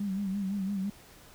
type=tone with vibrato; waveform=sine; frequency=196.3 Hz; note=G3; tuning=3 cents sharp; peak=-29 dBFS; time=0-0.9 s; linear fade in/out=5 ms; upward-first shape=sine; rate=5.9 Hz; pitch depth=72 cents each way; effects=pink hiss -54 dBFS RMS until 1.34 s